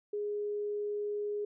sine tone, 414.4 Hz, G#4, 4 cents flat, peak -32 dBFS, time 0.13-1.45 s, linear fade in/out 5 ms, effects none

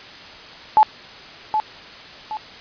sine tone with echo, 862 Hz, A5, 36 cents flat, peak -8 dBFS, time 0.77-0.83 s, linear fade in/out 0 ms, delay 770 ms, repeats 2, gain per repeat -8 dB, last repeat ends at 2.37 s, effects white hiss -39 dBFS RMS until 2.6 s + resampled to 11025 Hz

